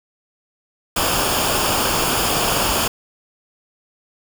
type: noise with comb filter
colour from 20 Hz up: pink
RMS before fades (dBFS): -19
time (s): 0.96-2.88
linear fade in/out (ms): 5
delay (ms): 0.5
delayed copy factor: -0.6
effects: none